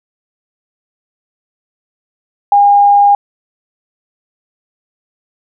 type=tone; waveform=sine; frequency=811 Hz; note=G#5; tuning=41 cents flat; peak=-4 dBFS; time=2.52-3.15 s; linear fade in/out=2 ms; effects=none